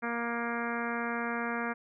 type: harmonic tone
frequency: 235.1 Hz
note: A#3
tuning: 15 cents sharp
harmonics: 1 / 2 / 3 / 4 / 5 / 6 / 7 / 8 / 9 / 10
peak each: -36 / -39 / -40 / -41 / -40 / -39 / -39 / -46 / -43 / -47 dBFS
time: 0.02-1.74 s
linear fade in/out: 20 ms
effects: none